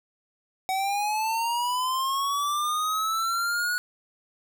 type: linear sweep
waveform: square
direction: up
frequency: 751 to 1465 Hz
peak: -25 dBFS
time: 0.69-3.78 s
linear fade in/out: 0 ms
effects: none